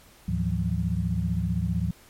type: tone cluster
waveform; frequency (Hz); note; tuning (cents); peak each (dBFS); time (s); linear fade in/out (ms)
sine; 75.5 / 107.3 / 165.2 / 180.6; D2 / A2 / E3 / F#3; +48 / -43 / +4 / -42; -29; 0.28-1.91; 5
effects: pink hiss -54 dBFS RMS until 2.09 s + MP3 64 kbps